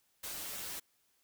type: noise with comb filter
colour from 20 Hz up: white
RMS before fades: -42 dBFS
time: 0.23-0.8 s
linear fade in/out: 10 ms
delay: 7.8 ms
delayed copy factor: -0.6
effects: white hiss -74 dBFS RMS until 1.23 s